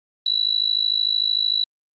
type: tone with amplitude modulation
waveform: sine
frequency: 3940 Hz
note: B7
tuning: 5 cents flat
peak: -14 dBFS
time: 0.26-1.64 s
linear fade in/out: 5 ms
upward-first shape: sine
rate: 53.3 Hz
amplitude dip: 95%
effects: Opus 24 kbps